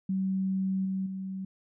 sine tone with level steps, 190.6 Hz, G3, 48 cents flat, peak -26 / -28 / -33 dBFS, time 0.09-1.45 s, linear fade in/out 5 ms, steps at 0.85 / 1.06 s, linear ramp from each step 5 ms, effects none

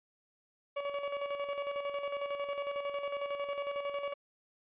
35% pulse tone with tremolo, 567 Hz, C#5, 39 cents sharp, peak -31 dBFS, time 0.76-4.14 s, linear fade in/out 10 ms, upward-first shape square, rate 11 Hz, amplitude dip 50%, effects resampled to 8000 Hz

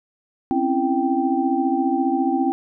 sine tone cluster, 261.2 / 275.9 / 333.7 / 782 Hz, C4 / C#4 / E4 / G5, -3 / -8 / +21 / -4 cents, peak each -23 dBFS, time 0.51-2.52 s, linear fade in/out 0 ms, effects none

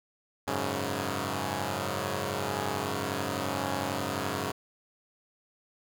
5% pulse chord, F# suspended second, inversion none, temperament equal, 92.5 / 103.83 / 138.59 Hz, F#2 / G#2 / C#3, 0 / 0 / 0 cents, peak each -23 dBFS, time 0.47-4.52 s, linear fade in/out 10 ms, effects none

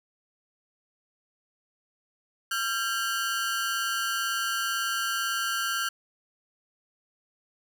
sawtooth ring-modulated tone, 1480 Hz, F#6, in tune, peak -20 dBFS, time 2.51-5.89 s, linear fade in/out 5 ms, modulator 109 Hz, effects none

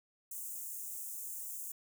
white high-pass noise, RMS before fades -43 dBFS, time 0.31-1.72 s, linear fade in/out 5 ms, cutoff 6700 Hz, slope 48 dB/octave, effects none

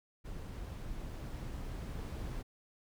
brown noise with level ramp, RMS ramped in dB -44 to -40 dBFS, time 0.24-2.43 s, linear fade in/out 20 ms, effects none

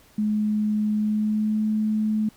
sine tone with pitch glide, 212 to 215.2 Hz, G#3 to A3, +36 to -38 cents, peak -20 dBFS, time 0.18-2.29 s, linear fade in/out 5 ms, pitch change +26 cents, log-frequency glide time 0.96-1.65 s, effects pink hiss -55 dBFS RMS until 2.36 s

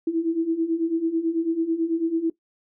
sine beating tone pair, 322.9 / 332 Hz, E4 / E4, -36 / +12 cents, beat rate 9.1 Hz, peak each -26 / -22 dBFS, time 0.07-2.3 s, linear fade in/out 5 ms, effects noise-tail reverb RT60 0.1 s tail -17 dB re dry

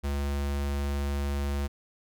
square tone, 70.7 Hz, C#2, 35 cents sharp, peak -28 dBFS, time 0.03-1.68 s, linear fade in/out 20 ms, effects none

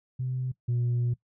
sine tone pair in turn, 128 / 120.82 Hz, C3 / B2, -38 / -38 cents, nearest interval minor second, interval 100 cents, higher first, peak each -27 / -22 dBFS, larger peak second, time 0.19-0.52 / 0.68-1.14 s, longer second, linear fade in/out 10 ms, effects noise-tail reverb RT60 0.1 s tail -19 dB re dry + tanh soft clip ceiling -22 dBFS

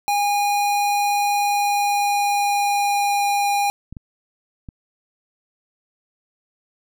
square tone with pitch glide, 817 to 810.4 Hz, G#5 to G#5, -29 to -43 cents, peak -18 dBFS, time 0.08-3.7 s, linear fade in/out 0 ms, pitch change -14 cents, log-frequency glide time 1.39-3.29 s
clicks, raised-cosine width 5 ms, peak -22 dBFS, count 3, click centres 3.926 / 3.968 / 4.688 s
effects none

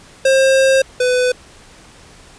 square tone pair in turn, 533 / 500 Hz, C5 / B4, +32 / +21 cents, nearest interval minor second, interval 111 cents, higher first, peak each -10 / -13 dBFS, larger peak first, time 0.25-0.82 / 1-1.32 s, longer first, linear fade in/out 5 ms, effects pink hiss -43 dBFS RMS until 2.38 s + resampled to 22050 Hz

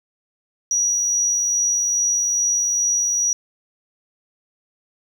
triangle tone with tremolo, 5800 Hz, F#8, 35 cents flat, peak -13 dBFS, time 0.71-3.33 s, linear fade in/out 2 ms, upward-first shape sine, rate 2.4 Hz, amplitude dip 25%, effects tanh soft clip ceiling -14 dBFS + 8-bit

